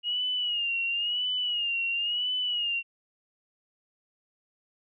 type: tone with vibrato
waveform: sine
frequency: 2868 Hz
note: F7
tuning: 45 cents sharp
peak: -26 dBFS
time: 0.03-2.83 s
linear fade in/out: 50 ms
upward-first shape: sine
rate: 0.97 Hz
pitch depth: 79 cents each way
effects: none